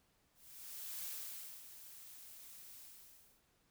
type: noise with ADSR envelope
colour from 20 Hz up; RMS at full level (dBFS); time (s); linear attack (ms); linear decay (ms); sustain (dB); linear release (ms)
blue; -44; 0.34-3.43; 710; 570; -11; 640
effects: pink hiss -75 dBFS RMS until 3.7 s